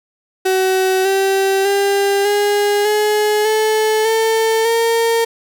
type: tone with pitch steps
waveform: 35% pulse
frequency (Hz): 376.8 / 387.6 / 398.7 / 410.2 / 422 / 434.1 / 446.5 / 459.4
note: F#4 / G4 / G4 / G#4 / G#4 / A4 / A4 / A#4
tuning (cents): +32 / -20 / +29 / -21 / +28 / -23 / +25 / -25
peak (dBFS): -11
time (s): 0.45-5.25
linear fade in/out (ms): 10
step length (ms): 600
effects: none